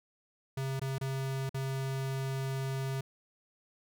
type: tone with dropouts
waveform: square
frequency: 134.2 Hz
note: C3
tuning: 44 cents sharp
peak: -33 dBFS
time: 0.57-3.01 s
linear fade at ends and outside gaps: 5 ms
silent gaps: 0.796-0.815 / 0.983-1.011 / 1.494-1.543 s
effects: none